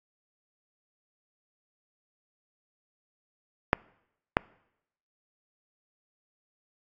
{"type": "clicks", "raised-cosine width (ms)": 0.5, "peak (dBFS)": -4, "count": 2, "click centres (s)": [3.731, 4.369], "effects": ["noise-tail reverb RT60 0.8 s tail -25 dB re dry", "AAC 64 kbps"]}